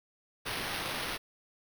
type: noise with sample-and-hold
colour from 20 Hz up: blue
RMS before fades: -36 dBFS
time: 0.45-1.18 s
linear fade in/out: 20 ms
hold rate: 7350 Hz
effects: none